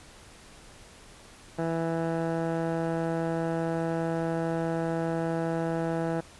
15% pulse tone with low-pass filter, 164.81 Hz, E3, in tune, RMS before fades -29 dBFS, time 1.58-6.21 s, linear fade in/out 10 ms, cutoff 1100 Hz, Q 1.6, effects pink hiss -51 dBFS RMS until 6.39 s + resampled to 24000 Hz

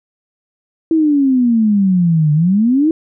sine exponential two-way sweep, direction down then up, 329.6 to 147 to 329.6 Hz, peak -9 dBFS, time 0.91-2.91 s, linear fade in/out 2 ms, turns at 2.33 s, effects none

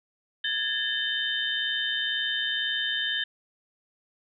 sine tone cluster, 1668 / 1790 / 3074 / 3636 Hz, G#6 / A6 / G7 / A#7, +7 / +29 / -35 / -44 cents, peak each -32 / -33 / -29 / -32 dBFS, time 0.44-3.24 s, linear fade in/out 5 ms, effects none

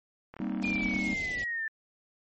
click train, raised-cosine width 0.5 ms, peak -29 dBFS, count 26, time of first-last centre 0.34-0.989 s, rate 38.5 Hz
triangle chord, C minor seventh, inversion second, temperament equal, 196 / 233.1 / 261.6 / 311.1 Hz, G3 / Bb3 / C4 / Eb4, 0 / 0 / 0 / 0 cents, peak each -32 / -33 / -35 / -35 dBFS, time 0.4-1.14 s, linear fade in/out 2 ms
pink band-stop noise, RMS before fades -41 dBFS, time 0.62-1.44 s, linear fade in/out 2 ms, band 820 to 2300 Hz, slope 96 dB/octave
sine linear sweep, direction down, 2430 to 1760 Hz, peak -30 dBFS, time 0.64-1.68 s, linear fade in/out 2 ms
effects MP3 32 kbps

